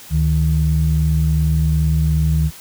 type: tone pair together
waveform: sine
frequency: 72.87 / 155.56 Hz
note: D2 / D#3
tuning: -13 / 0 cents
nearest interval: octave + minor second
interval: 1313 cents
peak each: -15 dBFS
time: 0.1-2.51 s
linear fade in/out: 50 ms
effects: tanh soft clip ceiling -6 dBFS + white hiss -39 dBFS RMS until 2.6 s